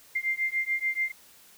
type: beating tone pair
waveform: sine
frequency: 2096 / 2102.9 Hz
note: C7 / C7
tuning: +2 / +8 cents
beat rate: 6.9 Hz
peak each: -29 dBFS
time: 0.15-1.12 s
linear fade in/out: 10 ms
effects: white hiss -55 dBFS RMS until 1.57 s